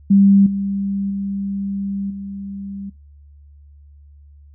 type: tone with level steps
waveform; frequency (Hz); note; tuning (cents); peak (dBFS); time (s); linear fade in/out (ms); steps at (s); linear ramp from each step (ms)
sine; 197.7; G3; +15; -8 / -19 / -21 / -27; 0.1-2.9; 10; 0.46 / 1.1 / 2.1; 5
effects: noise-tail reverb RT60 0.2 s tail -21 dB re dry + added 72 Hz sine -42 dBFS peak until 4.54 s